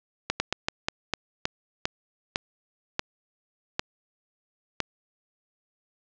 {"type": "slowing click train", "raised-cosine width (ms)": 0.2, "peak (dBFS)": -7, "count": 12, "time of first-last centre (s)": [0.3, 4.803], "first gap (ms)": 100, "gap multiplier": 1.26, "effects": ["low-pass 6000 Hz 12 dB/octave"]}